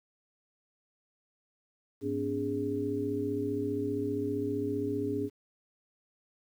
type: tone cluster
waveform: sine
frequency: 105 / 252.6 / 287.8 / 412.2 Hz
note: G#2 / B3 / D4 / G#4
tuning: +19 / +39 / -35 / -13 cents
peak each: -39 / -38 / -33 / -33 dBFS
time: 2.01-5.3 s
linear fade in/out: 50 ms
effects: 10-bit